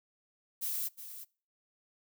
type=noise with echo; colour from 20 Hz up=violet; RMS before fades=-35 dBFS; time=0.61-0.89 s; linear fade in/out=20 ms; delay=360 ms; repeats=1; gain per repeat=-11 dB; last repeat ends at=1.25 s; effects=noise-tail reverb RT60 0.4 s tail -24 dB re dry